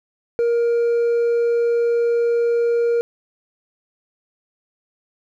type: tone with hard clipping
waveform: sine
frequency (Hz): 470.1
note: A#4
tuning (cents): +15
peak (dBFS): -16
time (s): 0.39-3.01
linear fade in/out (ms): 0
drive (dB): 2
effects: none